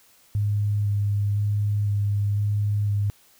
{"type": "tone with vibrato", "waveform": "sine", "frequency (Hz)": 102.7, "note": "G#2", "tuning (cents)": -19, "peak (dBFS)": -20, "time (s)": [0.35, 3.1], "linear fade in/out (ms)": 0, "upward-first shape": "square", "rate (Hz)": 0.99, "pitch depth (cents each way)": 11, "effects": ["white hiss -57 dBFS RMS until 3.39 s"]}